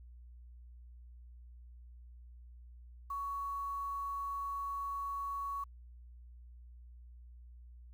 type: tone with quantisation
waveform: sine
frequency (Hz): 1118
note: C#6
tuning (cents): +14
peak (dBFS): -36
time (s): 3.1-5.64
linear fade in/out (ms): 5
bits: 10
effects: added 60 Hz sine -51 dBFS peak until 7.93 s